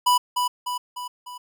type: tone with echo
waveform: square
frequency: 987.8 Hz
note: B5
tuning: in tune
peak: -16 dBFS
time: 0.06-0.18 s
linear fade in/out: 10 ms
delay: 300 ms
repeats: 4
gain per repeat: -5 dB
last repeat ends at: 1.38 s
effects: none